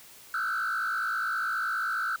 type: tone with frequency modulation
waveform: sine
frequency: 1427 Hz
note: F6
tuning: 37 cents sharp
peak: -25 dBFS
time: 0.34-2.16 s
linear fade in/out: 2 ms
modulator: 54.8 Hz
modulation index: 2.4
effects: tanh soft clip ceiling -25 dBFS + white hiss -51 dBFS RMS until 2.2 s